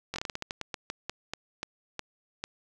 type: slowing click train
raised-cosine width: 0.2 ms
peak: -16 dBFS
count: 17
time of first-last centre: 0.14-2.44 s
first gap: 20 ms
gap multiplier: 1.23
effects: none